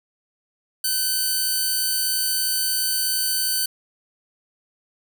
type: tone pair together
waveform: 5% pulse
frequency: 1519 / 4557 Hz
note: F#6 / C#8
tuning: +45 / +47 cents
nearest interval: octave + perfect fifth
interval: 1902 cents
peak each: -16 dBFS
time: 0.84-3.66 s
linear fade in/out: 5 ms
effects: none